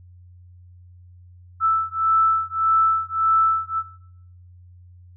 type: beating tone pair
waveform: sine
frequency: 1318.5 / 1320.2 Hz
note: E6 / E6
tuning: 0 / +2 cents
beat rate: 1.7 Hz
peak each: -20 dBFS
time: 1.6-3.83 s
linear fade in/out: 50 ms
effects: noise-tail reverb RT60 0.7 s tail -18 dB re dry + added 89 Hz sine -44 dBFS peak until 5.16 s